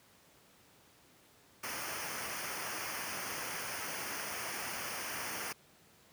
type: noise with comb filter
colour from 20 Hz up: pink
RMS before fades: -40 dBFS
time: 1.63-5.53 s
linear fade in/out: 10 ms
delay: 0.26 ms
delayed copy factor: -0.75
effects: pink hiss -63 dBFS RMS until 6.12 s + high-pass 100 Hz 12 dB/octave